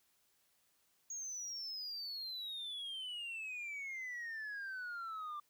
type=exponential sweep; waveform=sine; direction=down; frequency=6640 to 1174.7 Hz; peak=-39 dBFS; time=1.1-5.4 s; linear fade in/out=5 ms; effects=tanh soft clip ceiling -40 dBFS + white hiss -75 dBFS RMS until 5.49 s